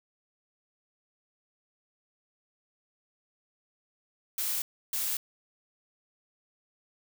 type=noise bursts at uneven times; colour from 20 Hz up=blue; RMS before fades=-31 dBFS; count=2; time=4.38-4.62 / 4.93-5.17 s; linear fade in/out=2 ms; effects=none